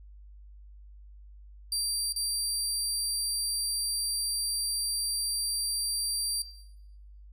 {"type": "tone with dropouts", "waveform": "25% pulse", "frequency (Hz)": 4706, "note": "D8", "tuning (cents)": 3, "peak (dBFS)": -23, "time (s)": [1.72, 6.42], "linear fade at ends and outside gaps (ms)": 2, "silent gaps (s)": [2.125, 2.161], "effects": ["noise-tail reverb RT60 0.9 s tail -18 dB re dry", "added 50 Hz sine -47 dBFS peak until 7.32 s"]}